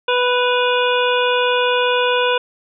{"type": "harmonic tone with a mistuned harmonic", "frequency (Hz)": 493.9, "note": "B4", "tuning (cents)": 0, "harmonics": [1, 2, 3, 5, 6, 7], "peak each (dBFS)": [-17, -20, -22, -24, -25, -25], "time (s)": [0.08, 2.38], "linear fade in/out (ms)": 5, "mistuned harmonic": 6, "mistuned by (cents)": -58, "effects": []}